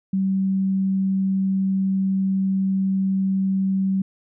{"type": "tone", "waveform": "sine", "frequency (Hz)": 192, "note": "G3", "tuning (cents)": -36, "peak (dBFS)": -18, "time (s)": [0.13, 4.02], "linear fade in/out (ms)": 5, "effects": []}